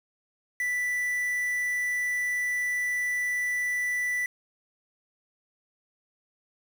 triangle tone with quantisation, 1975.5 Hz, B6, in tune, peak -24 dBFS, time 0.6-4.26 s, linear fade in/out 2 ms, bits 7, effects none

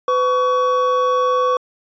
triangle tone pair together, 504 / 1124.9 Hz, B4 / C#6, +35 / +25 cents, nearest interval octave + major second, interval 1390 cents, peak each -15 dBFS, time 0.08-1.57 s, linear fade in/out 2 ms, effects resampled to 16000 Hz

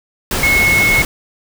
sine tone in noise, 2184 Hz, C#7, 26 cents flat, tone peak -10 dBFS, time 0.43-1.02 s, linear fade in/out 2 ms, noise pink, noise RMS -18 dBFS, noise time 0.31-1.05 s, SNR +5 dB, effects none

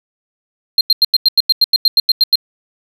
triangle tone bursts, 4186 Hz, C8, in tune, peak -5 dBFS, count 14, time 0.78-2.356 s, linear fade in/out 2 ms, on 29 ms, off 90 ms, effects none

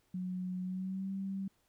sine tone with pitch glide, 183 to 193.88 Hz, F#3 to G3, -19 to -19 cents, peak -35 dBFS, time 0.14-1.48 s, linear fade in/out 5 ms, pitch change +100 cents, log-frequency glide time 0.62-1.11 s, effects pink hiss -74 dBFS RMS until 1.68 s

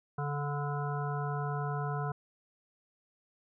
harmonic tone with a mistuned harmonic, 145 Hz, D3, 22 cents flat, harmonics 1 / 3 / 5 / 7 / 9 / 10, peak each -33 / -41 / -40 / -41 / -43 / -46 dBFS, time 0.18-2.12 s, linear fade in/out 5 ms, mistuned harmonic 1, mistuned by -19 cents, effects none

